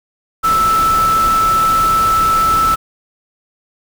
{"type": "tone in noise", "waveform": "sine", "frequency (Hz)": 1318.5, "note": "E6", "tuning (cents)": 0, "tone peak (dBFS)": -10, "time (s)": [0.43, 2.76], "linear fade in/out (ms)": 20, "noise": "pink", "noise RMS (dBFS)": -23, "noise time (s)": [0.43, 2.76], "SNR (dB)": 10, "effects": []}